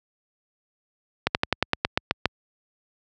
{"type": "slowing click train", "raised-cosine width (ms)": 0.3, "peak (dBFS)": -3, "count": 10, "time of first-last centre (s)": [1.27, 2.257], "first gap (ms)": 79, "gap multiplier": 1.08, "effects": ["high-pass 60 Hz 12 dB/octave"]}